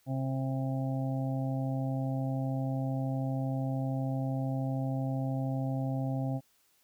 harmonic tone, 132.9 Hz, C3, 27 cents sharp, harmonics 1 / 2 / 4 / 5 / 6, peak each -31 / -35 / -43 / -42 / -44 dBFS, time 0.06-6.41 s, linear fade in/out 50 ms, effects white hiss -69 dBFS RMS until 6.83 s

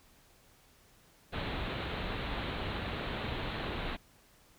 pink low-pass noise, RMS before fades -37 dBFS, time 1.32-3.97 s, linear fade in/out 20 ms, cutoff 4100 Hz, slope 96 dB/octave, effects pink hiss -63 dBFS RMS until 4.58 s

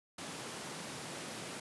pink high-pass noise, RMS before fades -44 dBFS, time 0.18-1.6 s, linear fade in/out 5 ms, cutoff 130 Hz, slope 24 dB/octave, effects resampled to 24000 Hz

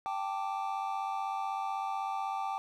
triangle chord, G suspended second, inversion none, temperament equal, 784 / 880 / 1174.7 Hz, G5 / A5 / D6, 0 / 0 / 0 cents, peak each -33 / -36 / -37 dBFS, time 0.06-2.58 s, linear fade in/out 0 ms, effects none

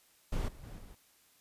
brown noise with level steps, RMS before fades -33 / -51 / -46 / -51 dBFS, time 0.32-0.95 s, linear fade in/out 5 ms, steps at 0.48 / 0.63 / 0.78 s, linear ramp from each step 5 ms, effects white hiss -66 dBFS RMS until 1.4 s + resampled to 32000 Hz

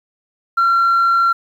sine tone, 1367 Hz, F6, 37 cents flat, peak -9 dBFS, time 0.57-1.33 s, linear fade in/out 10 ms, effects tanh soft clip ceiling -9 dBFS + 8-bit

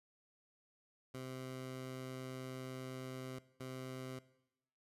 15% pulse tone bursts at uneven times, 129.8 Hz, C3, 13 cents flat, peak -38 dBFS, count 2, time 1.14-3.39 / 3.6-4.19 s, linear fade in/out 5 ms, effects noise-tail reverb RT60 0.9 s tail -19 dB re dry + resampled to 32000 Hz

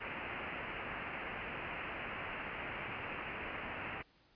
white low-pass noise, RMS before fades -43 dBFS, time 0-4.03 s, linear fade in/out 20 ms, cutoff 2800 Hz, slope 96 dB/octave, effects pink hiss -68 dBFS RMS until 4.35 s + resampled to 11025 Hz

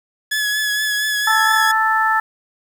sawtooth tone with vibrato, 1700 Hz, G#6, 40 cents sharp, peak -14 dBFS, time 0.31-1.72 s, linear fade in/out 10 ms, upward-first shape triangle, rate 4.3 Hz, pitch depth 32 cents each way
harmonic tone, 440 Hz, A4, in tune, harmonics 2 / 3 / 4, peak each -18 / -18 / -18 dBFS, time 1.27-2.2 s, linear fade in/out 5 ms
effects 7-bit

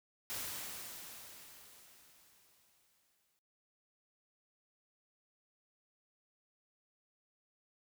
white noise with exponential decay, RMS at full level -40 dBFS, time 0.3-3.39 s, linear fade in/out 0 ms, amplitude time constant 670 ms, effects noise-tail reverb RT60 0.2 s tail -20 dB re dry

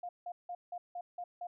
sine tone bursts, 707 Hz, F5, 21 cents sharp, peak -38 dBFS, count 7, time 0.03-1.47 s, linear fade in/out 5 ms, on 60 ms, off 170 ms, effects none

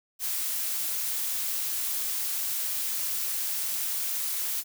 blue noise, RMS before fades -30 dBFS, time 0.19-4.64 s, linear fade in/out 50 ms, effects none

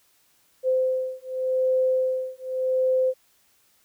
sine beating tone pair, 516 / 516.86 Hz, C5 / C5, -24 / -21 cents, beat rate 0.86 Hz, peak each -24 dBFS, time 0.63-3.14 s, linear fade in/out 50 ms, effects white hiss -63 dBFS RMS until 3.84 s

